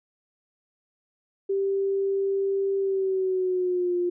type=tone with pitch glide; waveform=sine; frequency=392 to 353.3 Hz; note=G4 to F4; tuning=0 to +20 cents; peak=-22 dBFS; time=1.49-4.1 s; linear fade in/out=10 ms; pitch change=-180 cents; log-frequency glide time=2.78-3.96 s; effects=none